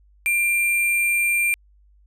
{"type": "tone with sample-and-hold", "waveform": "sine", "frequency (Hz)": 2380, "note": "D7", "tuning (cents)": 22, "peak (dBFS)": -17, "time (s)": [0.26, 1.54], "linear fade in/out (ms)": 0, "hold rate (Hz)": 11025, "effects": ["added 50 Hz sine -52 dBFS peak until 2.06 s", "resampled to 32000 Hz"]}